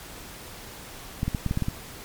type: clicks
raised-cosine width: 5 ms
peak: -13 dBFS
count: 8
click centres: 1.231 / 1.28 / 1.348 / 1.463 / 1.511 / 1.574 / 1.623 / 1.684 s
effects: pink hiss -42 dBFS RMS until 2.04 s + MP3 96 kbps